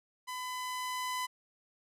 sawtooth tone with level ramp, 1006 Hz, B5, 32 cents sharp, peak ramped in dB -34 to -29 dBFS, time 0.27-1.27 s, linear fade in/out 20 ms, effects resampled to 32000 Hz

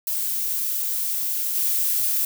violet noise with level steps, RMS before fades -25 / -22 dBFS, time 0.07-2.25 s, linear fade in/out 2 ms, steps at 1.55 s, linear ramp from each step 5 ms, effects none

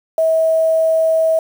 sine tone with quantisation, 645 Hz, E5, 38 cents flat, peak -11 dBFS, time 0.18-1.39 s, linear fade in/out 2 ms, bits 6, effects none

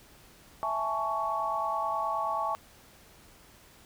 sine chord, A major seventh, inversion second, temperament equal with one note detuned, 659.3 / 830.6 / 880 / 1117.1 Hz, E5 / G#5 / A5 / C#6, 0 / 0 / 0 / +13 cents, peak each -35 / -35 / -34 / -31 dBFS, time 0.63-2.55 s, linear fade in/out 0 ms, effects pink hiss -56 dBFS RMS until 3.85 s

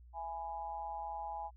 sine tone with amplitude modulation, 830.6 Hz, G#5, in tune, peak -35 dBFS, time 0.13-1.51 s, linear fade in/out 50 ms, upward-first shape sine, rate 163 Hz, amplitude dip 85%, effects added 60 Hz sine -54 dBFS peak until 1.56 s

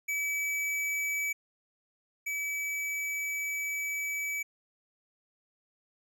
square tone pair in turn, 2292 / 2292 Hz, D7 / D7, -43 / -43 cents, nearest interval unison, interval 0 cents, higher neither, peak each -30 / -32 dBFS, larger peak first, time 0.08-1.33 / 2.26-4.43 s, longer second, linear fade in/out 10 ms, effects none

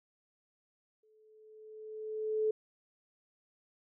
sine tone with exponential growth, 433.2 Hz, A4, 27 cents flat, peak -26 dBFS, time 1.03-2.51 s, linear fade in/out 5 ms, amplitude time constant 320 ms, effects none

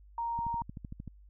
sine tone, 932.3 Hz, A#5, in tune, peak -31 dBFS, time 0.18-0.62 s, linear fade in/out 2 ms
click train, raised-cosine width 5 ms, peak -29 dBFS, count 10, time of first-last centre 0.39-1.077 s, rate 13.1 Hz
effects added 50 Hz sine -53 dBFS peak until 1.29 s

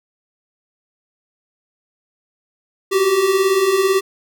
square beating tone pair, 370 / 388 Hz, F#4 / G4, 0 / -18 cents, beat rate 18 Hz, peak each -21 / -15 dBFS, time 2.91-4.01 s, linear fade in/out 20 ms, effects none

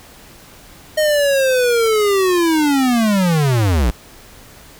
square linear sweep, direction down, 622.3 to 51.91 Hz, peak -13 dBFS, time 0.97-3.91 s, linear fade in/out 10 ms, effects pink hiss -42 dBFS RMS until 4.79 s

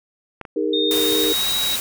clicks, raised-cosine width 0.5 ms, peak -16 / -20 / -22 / -25 dBFS, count 4, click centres 0.413 / 0.452 / 1.125 / 1.19 s
sine chord, D# suspended fourth, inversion none, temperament equal with one note detuned, 311.1 / 405.6 / 466.2 Hz, D#4 / G#4 / A#4, 0 / -41 / 0 cents, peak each -23 dBFS, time 0.56-1.33 s, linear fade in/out 5 ms
sine tone with pitch glide, 3670 to 3826 Hz, A#7 to A#7, -28 to +44 cents, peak -20 dBFS, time 0.73-1.76 s, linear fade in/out 5 ms, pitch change +72 cents, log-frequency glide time 0.92-1.49 s
white noise, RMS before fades -25 dBFS, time 0.91-1.8 s, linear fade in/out 0 ms
effects none

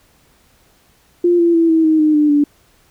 sine tone with pitch steps, 349.2 / 340.2 / 331.5 / 323 / 314.7 / 306.6 / 298.8 / 291.1 Hz, F4 / F4 / E4 / E4 / D#4 / D#4 / D4 / D4, 0 / -45 / +10 / -35 / +20 / -25 / +30 / -15 cents, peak -9 dBFS, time 1.24-2.44 s, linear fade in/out 5 ms, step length 150 ms, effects pink hiss -54 dBFS RMS until 2.9 s

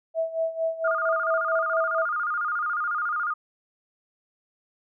sine tone with tremolo, 652 Hz, E5, 19 cents flat, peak -21 dBFS, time 0.14-2.06 s, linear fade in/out 50 ms, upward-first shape sine, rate 4.4 Hz, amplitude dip 80%
sine tone with vibrato, 1318.5 Hz, E6, in tune, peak -24 dBFS, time 0.84-3.34 s, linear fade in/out 10 ms, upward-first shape square, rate 14 Hz, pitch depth 120 cents each way
effects none

